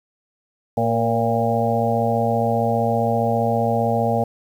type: harmonic tone with a mistuned harmonic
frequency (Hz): 115.1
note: A#2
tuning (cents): -22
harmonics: 1 / 2 / 4 / 5 / 6 / 7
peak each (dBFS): -24 / -24 / -24 / -24 / -24 / -24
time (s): 0.77-4.24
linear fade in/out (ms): 5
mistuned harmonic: 4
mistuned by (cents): +32
effects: 8-bit